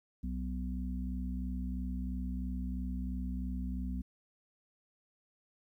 harmonic tone, 63 Hz, B1, 35 cents sharp, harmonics 1 / 3 / 4, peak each -36 / -40 / -42 dBFS, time 0.23-4.02 s, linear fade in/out 10 ms, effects 12-bit

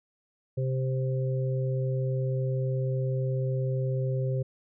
harmonic tone, 130.9 Hz, C3, 1 cent sharp, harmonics 1 / 3 / 4, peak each -26 / -36 / -35 dBFS, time 0.57-4.43 s, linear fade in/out 10 ms, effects none

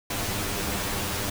pink noise with comb filter, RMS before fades -29 dBFS, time 0.1-1.3 s, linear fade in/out 5 ms, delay 10 ms, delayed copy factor +0.75, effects none

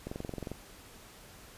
click train, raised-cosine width 2 ms, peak -24 dBFS, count 11, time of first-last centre 0.07-0.516 s, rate 22.4 Hz, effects pink hiss -53 dBFS RMS until 1.57 s + resampled to 32000 Hz

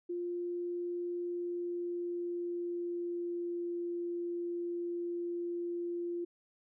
sine tone with pitch glide, 350 to 346.4 Hz, F4 to F4, +4 to -14 cents, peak -34 dBFS, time 0.09-6.25 s, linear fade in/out 10 ms, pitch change -18 cents, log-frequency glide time 1.24-3.73 s, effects none

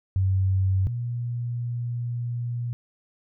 sine tone pair in turn, 95.1 / 119.96 Hz, F#2 / B2, +48 / -50 cents, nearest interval major third, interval 402 cents, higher second, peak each -19 / -26 dBFS, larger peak first, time 0.16-0.87 / 0.87-2.73 s, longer second, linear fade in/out 0 ms, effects none

